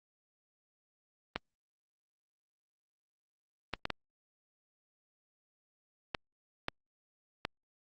clicks, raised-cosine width 0.3 ms, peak -16 dBFS, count 7, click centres 1.36 / 3.737 / 3.854 / 3.903 / 6.148 / 6.684 / 7.451 s, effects Opus 32 kbps

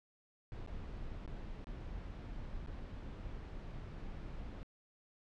brown noise with dropouts, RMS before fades -45 dBFS, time 0.52-4.63 s, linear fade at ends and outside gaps 0 ms, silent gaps 0.663-0.674 / 1.262-1.277 / 1.643-1.67 / 2.661-2.672 s, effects low-pass 4000 Hz 12 dB/octave

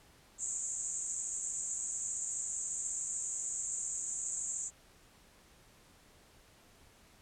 white band-pass noise, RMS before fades -38 dBFS, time 0.38-4.71 s, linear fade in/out 50 ms, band 6800 to 7900 Hz, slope 96 dB/octave, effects pink hiss -62 dBFS RMS until 7.21 s + low-pass 12000 Hz 12 dB/octave

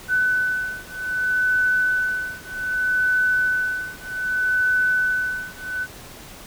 sine beating tone pair, 1502 / 1502.64 Hz, F#6 / F#6, +26 / +26 cents, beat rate 0.64 Hz, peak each -22 dBFS, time 0.08-5.87 s, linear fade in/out 50 ms, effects pink hiss -41 dBFS RMS until 6.46 s

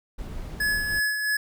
brown noise, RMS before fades -35 dBFS, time 0.18-1 s, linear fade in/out 10 ms
square tone with tremolo, 1700 Hz, G#6, 40 cents sharp, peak -22 dBFS, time 0.6-1.37 s, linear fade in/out 5 ms, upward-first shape sine, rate 3 Hz, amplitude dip 45%
effects none

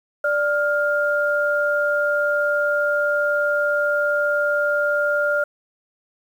sine tone pair together, 587.3 / 1406.2 Hz, D5 / F6, 0 / +11 cents, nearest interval octave + minor third, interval 1511 cents, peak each -20 dBFS, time 0.24-5.44 s, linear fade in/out 5 ms, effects 8-bit

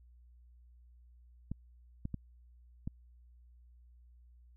clicks, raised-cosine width 5 ms, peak -25 dBFS, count 4, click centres 1.516 / 2.054 / 2.143 / 2.875 s, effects added 60 Hz sine -57 dBFS peak until 4.56 s

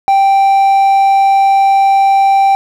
triangle tone, 784 Hz, G5, in tune, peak -4 dBFS, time 0.08-2.55 s, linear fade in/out 0 ms, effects 7-bit

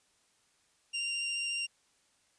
sawtooth tone with vibrato, 2779 Hz, F7, 9 cents flat, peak -29 dBFS, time 0.93-1.67 s, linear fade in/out 20 ms, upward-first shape triangle, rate 14 Hz, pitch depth 11 cents each way, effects white hiss -70 dBFS RMS until 2.38 s + resampled to 22050 Hz

